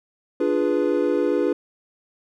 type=chord; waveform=triangle; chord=D diminished seventh; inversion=none; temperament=equal with one note detuned; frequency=293.7 / 348 / 415.3 / 493.9 Hz; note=D4 / F4 / Ab4 / Cb5; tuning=0 / -6 / 0 / 0 cents; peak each=-22 dBFS; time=0.4-1.53 s; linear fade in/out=5 ms; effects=none